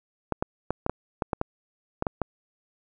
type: clicks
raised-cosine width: 1 ms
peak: -11 dBFS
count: 11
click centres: 0.323 / 0.425 / 0.706 / 0.864 / 0.896 / 1.222 / 1.332 / 1.414 / 2.024 / 2.068 / 2.217 s
effects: none